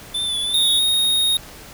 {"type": "tone with vibrato", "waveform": "square", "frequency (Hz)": 3501, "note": "A7", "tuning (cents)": -9, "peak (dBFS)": -21, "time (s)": [0.14, 0.8], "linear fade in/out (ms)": 10, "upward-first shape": "triangle", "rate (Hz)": 3, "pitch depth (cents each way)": 41}
{"type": "tone", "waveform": "square", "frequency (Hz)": 3729, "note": "A#7", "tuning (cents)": 0, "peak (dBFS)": -16, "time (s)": [0.54, 1.37], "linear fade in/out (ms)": 2}
{"type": "click train", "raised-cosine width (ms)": 0.2, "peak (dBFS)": -25, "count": 13, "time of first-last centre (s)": [0.83, 1.489], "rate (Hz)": 18.2}
{"effects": ["pink hiss -40 dBFS RMS until 1.73 s"]}